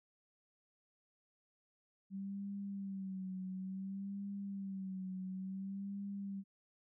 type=tone with vibrato; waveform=sine; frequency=193.1 Hz; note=G3; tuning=26 cents flat; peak=-40 dBFS; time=2.1-6.44 s; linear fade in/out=50 ms; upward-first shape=sine; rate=0.57 Hz; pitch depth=60 cents each way; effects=none